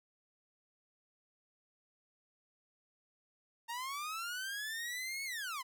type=linear two-way sweep; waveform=sawtooth; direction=up then down; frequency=911 to 2217 to 971 Hz; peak=-35 dBFS; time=3.68-5.63 s; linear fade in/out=20 ms; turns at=5.24 s; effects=none